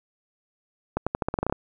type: accelerating click train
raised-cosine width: 1 ms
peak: -10 dBFS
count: 11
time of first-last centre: 0.97-1.525 s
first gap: 96 ms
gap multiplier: 0.87
effects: none